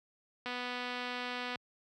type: click train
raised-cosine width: 0.3 ms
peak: -23 dBFS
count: 272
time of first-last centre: 0.46-1.557 s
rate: 247 Hz
effects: high-pass 80 Hz 12 dB/octave